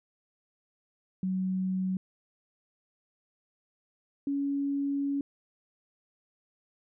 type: tone pair in turn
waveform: sine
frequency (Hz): 187.2 / 280.5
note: F#3 / C#4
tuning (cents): +20 / +21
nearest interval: perfect fifth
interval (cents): 701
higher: second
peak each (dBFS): -27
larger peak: neither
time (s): 1.23-1.97 / 4.27-5.21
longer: second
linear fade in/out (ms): 2
effects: none